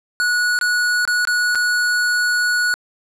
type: tone with dropouts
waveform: square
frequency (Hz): 1463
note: F#6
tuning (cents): -20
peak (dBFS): -16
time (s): 0.2-2.74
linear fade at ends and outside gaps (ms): 0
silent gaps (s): 0.589-0.612 / 1.052-1.076 / 1.251-1.273 / 1.549-1.555
effects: low-pass 11000 Hz 12 dB/octave